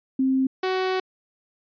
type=tone pair in turn; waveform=sine / sawtooth; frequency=263.9 / 374.2 Hz; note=C4 / F#4; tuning=+15 / +20 cents; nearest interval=tritone; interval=605 cents; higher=second; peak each=-18 dBFS; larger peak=neither; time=0.19-0.47 / 0.63-1 s; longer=second; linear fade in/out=5 ms; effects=resampled to 11025 Hz